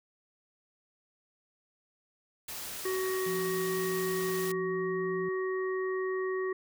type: noise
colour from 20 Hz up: white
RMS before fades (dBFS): -40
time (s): 2.48-4.52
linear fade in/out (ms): 5
type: harmonic tone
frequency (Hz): 375.3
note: F#4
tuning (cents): +25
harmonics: 1 / 3 / 5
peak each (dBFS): -30 / -40 / -40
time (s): 2.85-6.53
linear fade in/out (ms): 5
type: tone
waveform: sine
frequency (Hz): 174.61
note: F3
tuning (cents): 0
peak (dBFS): -38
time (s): 3.26-5.29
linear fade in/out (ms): 5
effects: none